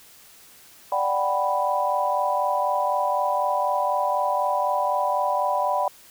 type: chord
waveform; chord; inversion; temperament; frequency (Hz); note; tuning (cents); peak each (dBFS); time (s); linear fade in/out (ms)
sine; G major seventh; second; equal; 587.3 / 740 / 784 / 987.8; D5 / F#5 / G5 / B5; 0 / 0 / 0 / 0; -26 / -27 / -27 / -24; 0.92-5.88; 2
effects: white hiss -50 dBFS RMS until 6.1 s